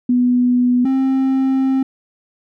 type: tone pair in turn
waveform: sine / triangle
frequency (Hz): 246.9 / 265.4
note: B3 / C4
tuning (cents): 0 / +25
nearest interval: minor second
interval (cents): 125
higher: second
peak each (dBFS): -11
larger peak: neither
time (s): 0.09-0.85 / 0.85-1.83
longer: second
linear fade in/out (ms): 5
effects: none